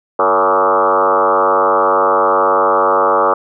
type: tone with frequency modulation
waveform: sine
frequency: 855 Hz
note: A5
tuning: 50 cents flat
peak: -9 dBFS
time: 0.19-3.34 s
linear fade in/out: 5 ms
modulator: 97.9 Hz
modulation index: 4.5
effects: none